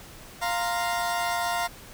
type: chord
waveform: 30% pulse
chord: F suspended fourth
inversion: none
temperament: equal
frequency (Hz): 698.5 / 932.3 / 1046.5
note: F5 / Bb5 / C6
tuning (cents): 0 / 0 / 0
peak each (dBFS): -25 / -28 / -31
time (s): 0.41-1.68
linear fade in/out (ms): 20
effects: pink hiss -46 dBFS RMS until 1.93 s